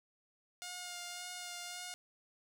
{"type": "tone with vibrato", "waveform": "5% pulse", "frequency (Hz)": 712, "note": "F5", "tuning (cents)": 33, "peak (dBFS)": -31, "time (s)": [0.62, 1.94], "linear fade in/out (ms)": 0, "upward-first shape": "sine", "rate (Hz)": 1.8, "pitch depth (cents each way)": 17, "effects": []}